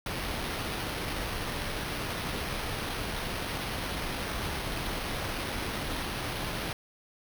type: noise with sample-and-hold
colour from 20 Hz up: pink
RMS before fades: -34 dBFS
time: 0.06-6.73 s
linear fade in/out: 2 ms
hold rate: 7350 Hz
effects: none